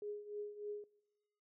sine tone with tremolo, 415.3 Hz, G#4, in tune, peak -39 dBFS, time 0.02-0.84 s, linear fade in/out 2 ms, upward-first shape triangle, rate 3.3 Hz, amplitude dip 80%, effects noise-tail reverb RT60 1.0 s tail -21 dB re dry

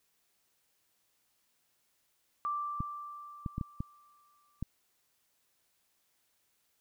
sine tone with exponential decay, 1174.7 Hz, D6, in tune, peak -30 dBFS, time 2.45-4.62 s, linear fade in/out 0 ms, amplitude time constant 470 ms
clicks, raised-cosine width 5 ms, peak -22 dBFS, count 6, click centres 2.805 / 3.462 / 3.581 / 3.612 / 3.805 / 4.626 s
effects white hiss -75 dBFS RMS until 6.8 s

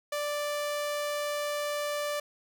sawtooth tone, 587.3 Hz, D5, in tune, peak -26 dBFS, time 0.12-2.2 s, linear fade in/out 5 ms, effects none

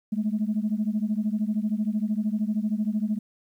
sine beating tone pair, 207.7 / 220.7 Hz, G#3 / A3, 0 / +5 cents, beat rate 13 Hz, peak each -25 / -26 dBFS, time 0.12-3.19 s, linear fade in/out 10 ms, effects tanh soft clip ceiling -17 dBFS + 10-bit

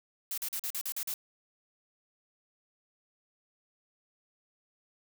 blue noise bursts, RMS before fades -35 dBFS, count 8, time 0.31-1.14 s, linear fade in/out 2 ms, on 67 ms, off 42 ms, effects none

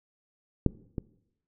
clicks, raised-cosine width 3 ms, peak -8 / -18 dBFS, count 2, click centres 0.663 / 0.982 s, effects noise-tail reverb RT60 0.8 s tail -21 dB re dry

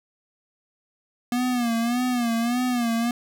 square tone with vibrato, 240 Hz, B3, 49 cents flat, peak -22 dBFS, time 1.32-3.11 s, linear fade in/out 2 ms, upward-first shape sine, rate 1.7 Hz, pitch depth 84 cents each way, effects none

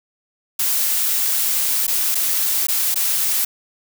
blue noise with dropouts, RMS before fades -19 dBFS, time 0.59-3.45 s, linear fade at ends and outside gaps 5 ms, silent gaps 1.868-1.878 / 2.147-2.152 / 2.67-2.684 / 2.944-2.957 s, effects none

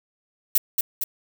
violet noise with echo, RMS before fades -17 dBFS, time 0.55-0.58 s, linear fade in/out 5 ms, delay 230 ms, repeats 2, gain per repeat -4 dB, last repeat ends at 1.04 s, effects none

